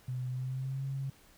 sine tone with pitch glide, 126.7 to 135.79 Hz, B2 to C#3, +45 to -35 cents, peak -33 dBFS, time 0.08-1.1 s, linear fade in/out 5 ms, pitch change +120 cents, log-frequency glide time 0.32-0.83 s, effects pink hiss -61 dBFS RMS until 1.37 s

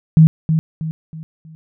sine tone with echo, 159.1 Hz, D#3, 39 cents sharp, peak -4 dBFS, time 0.17-0.27 s, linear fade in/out 0 ms, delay 320 ms, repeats 4, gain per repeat -8 dB, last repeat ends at 1.55 s, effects none

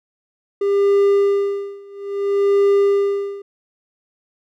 triangle tone with tremolo, 400.2 Hz, G4, 36 cents sharp, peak -9 dBFS, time 0.61-3.42 s, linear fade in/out 5 ms, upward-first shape sine, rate 0.6 Hz, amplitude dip 95%, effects none

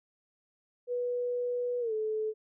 sine tone with pitch glide, 489.4 to 433.5 Hz, B4 to A4, -16 to -26 cents, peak -29 dBFS, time 0.87-2.34 s, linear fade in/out 50 ms, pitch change -210 cents, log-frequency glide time 1.8-1.93 s, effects none

